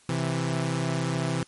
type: tone pair together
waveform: sawtooth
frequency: 131.24 / 164.81 Hz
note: C3 / E3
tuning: +6 / 0 cents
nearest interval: major third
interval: 394 cents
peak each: -24 dBFS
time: 0.09-1.43 s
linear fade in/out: 2 ms
effects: white hiss -58 dBFS RMS until 1.47 s + MP3 48 kbps